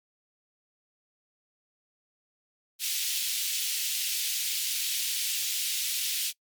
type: high-pass noise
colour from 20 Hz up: pink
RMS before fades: -30 dBFS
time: 2.79-6.33 s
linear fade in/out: 50 ms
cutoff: 2800 Hz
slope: 24 dB/octave
effects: noise-tail reverb RT60 0.1 s tail -23 dB re dry + MP3 96 kbps